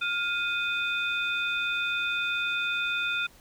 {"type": "tone cluster", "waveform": "sine", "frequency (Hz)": [1407, 2492, 3569], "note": ["F6", "D#7", "A7"], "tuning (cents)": [12, 2, 24], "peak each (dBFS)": [-29, -29, -33], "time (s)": [0.01, 3.27], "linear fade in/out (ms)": 10, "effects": ["tanh soft clip ceiling -17 dBFS", "pink hiss -56 dBFS RMS until 3.4 s"]}